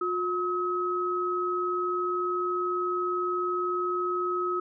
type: tone pair together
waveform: sine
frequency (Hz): 358.6 / 1278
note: F4 / D#6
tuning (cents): +46 / +46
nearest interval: octave + minor seventh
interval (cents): 2200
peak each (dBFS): -29 / -28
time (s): 0.01-4.6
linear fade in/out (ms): 5
effects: none